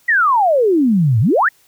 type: exponential two-way sweep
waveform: sine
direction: down then up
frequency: 1976 to 103.2 to 1976 Hz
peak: -10 dBFS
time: 0.08-1.49 s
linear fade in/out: 10 ms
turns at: 1.2 s
effects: white hiss -54 dBFS RMS until 1.67 s